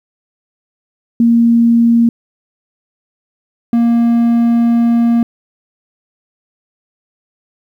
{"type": "tone pair in turn", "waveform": ["sine", "triangle"], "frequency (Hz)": [233.1, 234.2], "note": ["A#3", "A#3"], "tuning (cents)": [0, 8], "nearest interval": "unison", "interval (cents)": 8, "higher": "second", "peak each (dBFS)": -6, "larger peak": "neither", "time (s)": [[1.2, 2.09], [3.73, 5.23]], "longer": "second", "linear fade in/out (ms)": 2, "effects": ["8-bit"]}